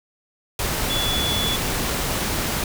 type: tone in noise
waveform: sine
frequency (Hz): 3429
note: A7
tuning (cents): -45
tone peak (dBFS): -23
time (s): 0.9-1.56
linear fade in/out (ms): 2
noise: pink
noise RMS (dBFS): -24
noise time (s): 0.59-2.64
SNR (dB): -2
effects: none

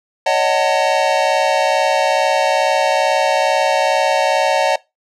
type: chord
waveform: square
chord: D# half-diminished seventh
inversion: third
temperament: just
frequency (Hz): 560 / 622.3 / 746.7 / 896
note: C#5 / D#5 / F#5 / A5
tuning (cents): +18 / 0 / +16 / +31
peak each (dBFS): -19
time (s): 0.26-4.76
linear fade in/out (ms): 5
effects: noise-tail reverb RT60 0.2 s tail -20 dB re dry + low-pass 6000 Hz 12 dB/octave

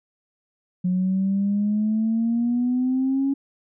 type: exponential sweep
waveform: sine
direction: up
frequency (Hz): 180 to 277.2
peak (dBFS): -18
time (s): 0.84-3.34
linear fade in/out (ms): 10
effects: tanh soft clip ceiling -14 dBFS

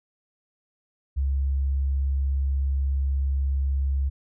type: tone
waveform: sine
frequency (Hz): 68.3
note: C#2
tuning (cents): -25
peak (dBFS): -21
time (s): 1.16-4.1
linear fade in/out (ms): 20
effects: none

